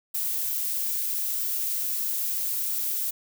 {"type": "noise", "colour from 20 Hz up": "violet", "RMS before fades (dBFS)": -28, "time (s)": [0.14, 3.11], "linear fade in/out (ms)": 10, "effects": []}